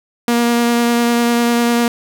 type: tone with vibrato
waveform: sawtooth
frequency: 236.8 Hz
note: A#3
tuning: 27 cents sharp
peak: -8 dBFS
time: 0.28-1.88 s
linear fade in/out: 2 ms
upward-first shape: sine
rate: 10 Hz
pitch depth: 10 cents each way
effects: none